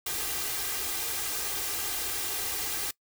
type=noise with comb filter; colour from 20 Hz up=white; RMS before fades=-32 dBFS; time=0.06-2.91 s; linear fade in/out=5 ms; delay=2.5 ms; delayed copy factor=+0.65; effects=noise-tail reverb RT60 0.1 s tail -22 dB re dry